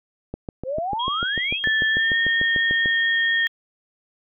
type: click train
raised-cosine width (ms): 2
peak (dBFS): -16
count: 18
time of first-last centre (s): 0.34-2.859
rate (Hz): 6.75
type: exponential sweep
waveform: sine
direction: up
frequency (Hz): 493.9 to 2766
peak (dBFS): -23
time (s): 0.64-1.6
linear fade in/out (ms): 50
type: tone with vibrato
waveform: sine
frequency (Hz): 3262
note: G#7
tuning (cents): -32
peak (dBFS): -26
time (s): 0.99-3.48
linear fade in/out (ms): 10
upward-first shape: sine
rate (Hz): 4.4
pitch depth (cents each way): 9
type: tone with pitch glide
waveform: sine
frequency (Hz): 1760 to 1832.6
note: A6 to A#6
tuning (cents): 0 to -30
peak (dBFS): -18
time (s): 1.64-3.47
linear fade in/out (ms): 0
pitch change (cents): +70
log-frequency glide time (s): 1.9-2.16
effects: none